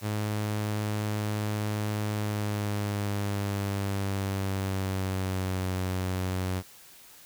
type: tone with pitch glide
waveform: sawtooth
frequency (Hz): 105.4 to 92.82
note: G#2 to F#2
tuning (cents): +26 to +6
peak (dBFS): -24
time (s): 0.01-6.63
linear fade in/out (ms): 50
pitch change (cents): -220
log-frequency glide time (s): 2.1-5.75
effects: white hiss -52 dBFS RMS until 7.25 s